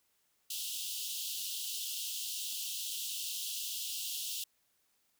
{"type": "high-pass noise", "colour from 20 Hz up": "pink", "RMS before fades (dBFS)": -39, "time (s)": [0.5, 4.44], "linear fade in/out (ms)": 5, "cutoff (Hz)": 2800, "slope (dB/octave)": 96, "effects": ["white hiss -75 dBFS RMS until 5.19 s"]}